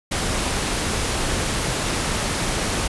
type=noise; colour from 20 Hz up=pink; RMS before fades=-23 dBFS; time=0.11-2.88 s; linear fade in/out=10 ms; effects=resampled to 24000 Hz